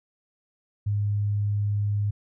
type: tone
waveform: sine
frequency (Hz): 102.9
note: G#2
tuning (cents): -16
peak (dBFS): -22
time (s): 0.86-2.11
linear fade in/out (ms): 10
effects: none